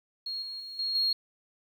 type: tone with level steps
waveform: sine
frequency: 4278 Hz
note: C8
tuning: 38 cents sharp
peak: -32 / -36 / -39 / -28 / -23 dBFS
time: 0.26-1.13 s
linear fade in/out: 5 ms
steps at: 0.42 / 0.6 / 0.79 / 0.95 s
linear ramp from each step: 2 ms
effects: tanh soft clip ceiling -19 dBFS + 10-bit